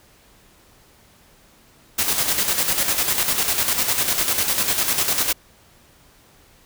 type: noise with tremolo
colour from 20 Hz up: white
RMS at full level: -19 dBFS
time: 1.98-5.33 s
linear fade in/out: 10 ms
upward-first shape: square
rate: 10 Hz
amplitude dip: 50%
effects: pink hiss -53 dBFS RMS until 6.65 s